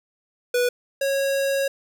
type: tone pair in turn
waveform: square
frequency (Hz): 490.2 / 549.2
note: B4 / C#5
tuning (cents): -13 / -16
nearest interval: major second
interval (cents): 197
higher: second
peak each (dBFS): -19 / -21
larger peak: first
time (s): 0.54-0.69 / 1.01-1.68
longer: second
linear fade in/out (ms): 5
effects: none